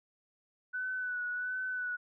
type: tone with vibrato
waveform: sine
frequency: 1490 Hz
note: F#6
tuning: 12 cents sharp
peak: -33 dBFS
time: 0.73-1.97 s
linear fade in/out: 20 ms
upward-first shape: sine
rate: 1.4 Hz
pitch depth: 30 cents each way
effects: none